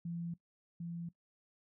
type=tone with echo; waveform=sine; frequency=170 Hz; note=F3; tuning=46 cents flat; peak=-37 dBFS; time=0.05-0.34 s; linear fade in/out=5 ms; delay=750 ms; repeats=1; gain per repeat=-2 dB; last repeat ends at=1.09 s; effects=noise-tail reverb RT60 0.1 s tail -18 dB re dry